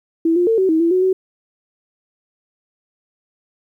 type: tone with pitch steps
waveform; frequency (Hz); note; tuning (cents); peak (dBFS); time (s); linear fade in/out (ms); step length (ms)
sine; 328.5 / 352.7 / 450.3 / 378.7 / 319.8 / 335.5 / 368.7 / 375.7; E4 / F4 / A4 / F#4 / D#4 / E4 / F#4 / F#4; -6 / +17 / +40 / +40 / +48 / +31 / -6 / +26; -12; 0.25-1.13; 5; 110
effects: 9-bit